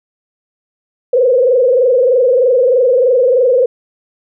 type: tone with frequency modulation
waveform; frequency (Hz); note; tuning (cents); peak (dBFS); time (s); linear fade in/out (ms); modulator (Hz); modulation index
sine; 503; B4; +32; -7; 1.13-3.66; 5; 23.2; 1.4
effects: none